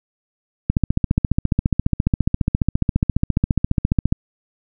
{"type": "click train", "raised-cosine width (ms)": 5, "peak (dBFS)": -3, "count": 51, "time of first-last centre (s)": [0.7, 4.125], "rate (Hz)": 14.6, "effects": []}